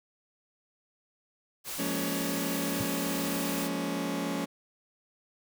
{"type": "noise", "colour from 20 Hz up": "white", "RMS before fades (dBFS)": -37, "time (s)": [1.64, 3.7], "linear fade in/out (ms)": 50}
{"type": "chord", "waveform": "sawtooth", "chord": "Bb minor seventh", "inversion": "second", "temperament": "just", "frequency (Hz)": [174.81, 209.8, 233.1, 279.7], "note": ["F3", "Ab3", "Bb3", "Db4"], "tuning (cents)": [2, 18, 0, 16], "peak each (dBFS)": [-32, -33, -35, -29], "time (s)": [1.78, 4.46], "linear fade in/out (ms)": 20}
{"type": "tone with exponential decay", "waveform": "sine", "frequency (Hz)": 116.54, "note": "A#2", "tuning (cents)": 0, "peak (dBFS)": -28, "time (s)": [2.8, 2.88], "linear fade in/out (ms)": 5, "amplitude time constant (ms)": 17}
{"effects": []}